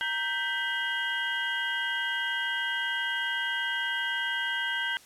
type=tone cluster; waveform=sine; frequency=933 / 1563 / 1982 / 2875 / 3215 Hz; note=A#5 / G6 / B6 / F7 / G7; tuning=+1 / -6 / +6 / +50 / +43 cents; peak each=-38 / -30 / -36 / -36 / -35 dBFS; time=0.01-4.97 s; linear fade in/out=0 ms; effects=white hiss -54 dBFS RMS until 5.05 s + low-pass 11000 Hz 12 dB/octave